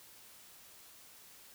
silence, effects white hiss -57 dBFS RMS until 1.54 s

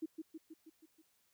sine tone with echo, 318.9 Hz, D#4, 43 cents sharp, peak -36 dBFS, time 0.02-0.06 s, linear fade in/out 10 ms, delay 160 ms, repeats 6, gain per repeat -4 dB, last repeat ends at 1.02 s, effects white hiss -75 dBFS RMS until 1.33 s

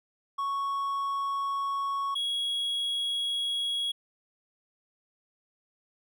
triangle tone pair in turn, 1108.7 / 3322 Hz, C#6 / G#7, 0 / 0 cents, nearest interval octave + perfect fifth, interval 1900 cents, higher second, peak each -26 dBFS, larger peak neither, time 0.38-2.15 / 2.15-3.92 s, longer neither, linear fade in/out 10 ms, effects none

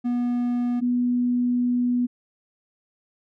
triangle / sine tone pair in turn, 243 / 245.1 Hz, B3 / B3, -28 / -13 cents, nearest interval unison, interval 15 cents, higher second, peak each -19 dBFS, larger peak neither, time 0.04-0.81 / 0.81-2.07 s, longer second, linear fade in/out 20 ms, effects none

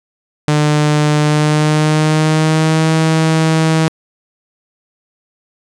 sawtooth tone with pitch glide, 150 to 159.84 Hz, D3 to D#3, +37 to +47 cents, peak -6 dBFS, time 0.48-3.88 s, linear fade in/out 0 ms, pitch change +110 cents, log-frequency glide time 1.21-2.93 s, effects resampled to 22050 Hz

